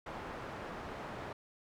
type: low-pass noise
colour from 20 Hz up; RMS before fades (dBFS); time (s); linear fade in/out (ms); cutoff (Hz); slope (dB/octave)
white; -44; 0.06-1.33; 5; 1100; 12
effects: none